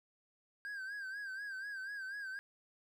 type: tone with vibrato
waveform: triangle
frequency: 1596 Hz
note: G6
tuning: 31 cents sharp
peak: -39 dBFS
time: 0.65-2.39 s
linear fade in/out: 0 ms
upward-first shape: sine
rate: 4.1 Hz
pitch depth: 83 cents each way
effects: none